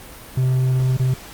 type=tone with dropouts; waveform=triangle; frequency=129.1 Hz; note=C3; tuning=23 cents flat; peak=-13 dBFS; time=0.37-1.14 s; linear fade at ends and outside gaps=5 ms; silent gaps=0.969-0.995 s; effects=pink hiss -39 dBFS RMS until 1.33 s + Opus 32 kbps